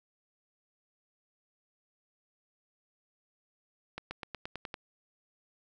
accelerating click train, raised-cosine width 0.3 ms, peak -22 dBFS, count 8, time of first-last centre 3.98-4.742 s, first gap 130 ms, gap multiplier 0.94, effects none

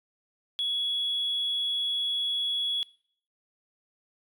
triangle tone, 3365 Hz, G#7, 22 cents sharp, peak -23 dBFS, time 0.59-2.83 s, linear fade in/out 0 ms, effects noise-tail reverb RT60 0.6 s tail -25 dB re dry + tanh soft clip ceiling -23 dBFS

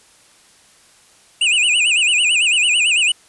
square tone with vibrato, 2686 Hz, E7, 32 cents sharp, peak -13 dBFS, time 1.41-3.12 s, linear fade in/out 5 ms, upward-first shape sine, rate 9 Hz, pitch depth 180 cents each way, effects white hiss -50 dBFS RMS until 3.28 s + resampled to 24000 Hz

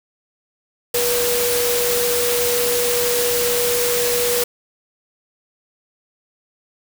sine tone in noise, 483.7 Hz, B4, 36 cents flat, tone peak -19 dBFS, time 0.94-4.44 s, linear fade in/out 5 ms, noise white, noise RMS -21 dBFS, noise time 0.94-4.44 s, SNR -1 dB, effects none

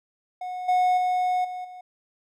triangle tone with level steps, 730 Hz, F#5, 24 cents flat, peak -28 / -16 / -19 / -29 / -37 dBFS, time 0.41-1.81 s, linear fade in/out 5 ms, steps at 0.68 / 0.97 / 1.44 / 1.64 s, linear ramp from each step 10 ms, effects none

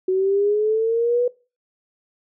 sine linear sweep, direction up, 370 to 493.9 Hz, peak -16 dBFS, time 0.08-1.28 s, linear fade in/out 5 ms, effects noise-tail reverb RT60 0.3 s tail -20 dB re dry

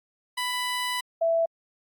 15% pulse / sine tone pair in turn, 993 / 662.7 Hz, B5 / E5, +9 / +9 cents, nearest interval perfect fifth, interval 700 cents, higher first, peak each -20 dBFS, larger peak neither, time 0.37-1.01 / 1.21-1.46 s, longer first, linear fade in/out 10 ms, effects AAC 64 kbps

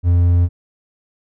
triangle tone, 87.31 Hz, F2, in tune, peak -8 dBFS, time 0.03-0.49 s, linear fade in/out 50 ms, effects none

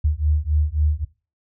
sine beating tone pair, 73.9 / 77.6 Hz, D2 / D#2, +11 / -4 cents, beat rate 3.7 Hz, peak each -20 dBFS, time 0.04-1.05 s, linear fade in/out 10 ms, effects noise-tail reverb RT60 0.3 s tail -19 dB re dry

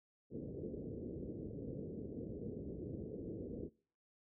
white low-pass noise, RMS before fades -45 dBFS, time 0.3-3.7 s, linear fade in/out 50 ms, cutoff 470 Hz, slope 48 dB/octave, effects noise-tail reverb RT60 0.5 s tail -25 dB re dry + high-pass 60 Hz 12 dB/octave

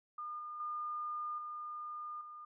sine tone with level steps, 1213 Hz, D#6, 44 cents flat, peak -40 / -42 / -37 / -41 / -47 dBFS, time 0.18-2.45 s, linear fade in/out 5 ms, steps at 0.39 / 0.6 / 1.38 / 2.21 s, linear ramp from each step 2 ms, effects none

